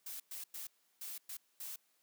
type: noise bursts at uneven times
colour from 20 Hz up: blue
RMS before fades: -45 dBFS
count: 6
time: 0.06-0.2 / 0.31-0.44 / 0.54-0.67 / 1.01-1.18 / 1.29-1.37 / 1.6-1.76 s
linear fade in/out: 5 ms
effects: white hiss -75 dBFS RMS until 2.02 s + high-pass 200 Hz 12 dB/octave